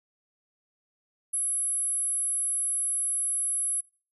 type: tone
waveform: sine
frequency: 10860 Hz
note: F9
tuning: 50 cents flat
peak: -25 dBFS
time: 1.33-3.81 s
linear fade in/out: 10 ms
effects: noise-tail reverb RT60 0.4 s tail -22 dB re dry